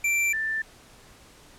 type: tone pair in turn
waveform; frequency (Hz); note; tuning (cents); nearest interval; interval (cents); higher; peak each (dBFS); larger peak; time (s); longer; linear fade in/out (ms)
square / sine; 2349 / 1772; D7 / A6; 0 / +12; perfect fourth; 488; first; -22 / -25; first; 0.04-0.33 / 0.33-0.62; neither; 5
effects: pink hiss -52 dBFS RMS until 1.58 s + low-pass 11000 Hz 12 dB/octave